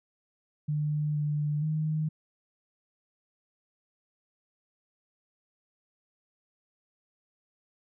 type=tone with pitch steps; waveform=sine; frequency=149.9 / 148.6 / 155.2 Hz; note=D3 / D3 / D#3; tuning=+36 / +21 / -4 cents; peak=-26 dBFS; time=0.68-2.09 s; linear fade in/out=10 ms; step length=470 ms; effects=none